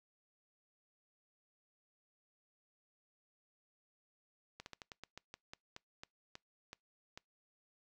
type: slowing click train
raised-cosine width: 0.2 ms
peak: -30 dBFS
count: 14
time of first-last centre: 4.6-7.175 s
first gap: 61 ms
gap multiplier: 1.18
effects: noise-tail reverb RT60 0.2 s tail -26 dB re dry